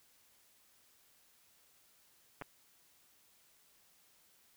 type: clicks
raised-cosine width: 0.5 ms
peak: -28 dBFS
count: 2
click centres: 2.414 / 2.421 s
effects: white hiss -68 dBFS RMS until 4.56 s